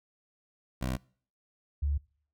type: tone pair in turn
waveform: 15% pulse / sine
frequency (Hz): 64.1 / 71.95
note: C2 / D2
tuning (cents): -35 / -35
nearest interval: major second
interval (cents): 200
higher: second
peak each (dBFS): -24 / -26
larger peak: first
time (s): 0.81-0.97 / 1.82-1.98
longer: neither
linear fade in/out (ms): 10
effects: noise-tail reverb RT60 0.5 s tail -24 dB re dry